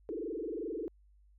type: tone with frequency modulation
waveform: sine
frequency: 386 Hz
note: G4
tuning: 27 cents flat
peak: -35 dBFS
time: 0.09-0.88 s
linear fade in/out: 0 ms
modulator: 22.6 Hz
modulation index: 3.6
effects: added 50 Hz sine -60 dBFS peak until 1.38 s